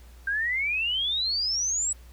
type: exponential sweep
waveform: sine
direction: up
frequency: 1568 to 7940 Hz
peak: -24 dBFS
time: 0.27-1.93 s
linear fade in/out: 5 ms
effects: added 60 Hz sine -46 dBFS peak until 2.12 s + pink hiss -57 dBFS RMS until 2.12 s